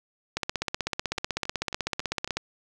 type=two click trains; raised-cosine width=0.2 ms; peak=-10 / -18 dBFS; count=33 / 5; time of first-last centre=0.37-2.37 / 1.18-2.276 s; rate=16 / 3.65 Hz; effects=none